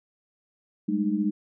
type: tone cluster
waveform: sine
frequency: 198.1 / 213.3 / 306.7 Hz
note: G3 / G#3 / D#4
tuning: +18 / +46 / -25 cents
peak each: -27 dBFS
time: 0.88-1.31 s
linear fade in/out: 10 ms
effects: none